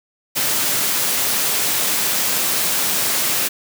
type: high-pass noise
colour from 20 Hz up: white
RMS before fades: -19 dBFS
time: 0.35-3.49 s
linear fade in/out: 20 ms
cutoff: 110 Hz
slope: 24 dB/octave
effects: none